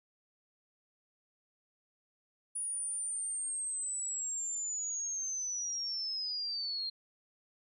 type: linear sweep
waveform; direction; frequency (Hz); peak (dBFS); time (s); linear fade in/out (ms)
sine; down; 9740 to 4186; -34; 2.55-6.9; 10
effects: none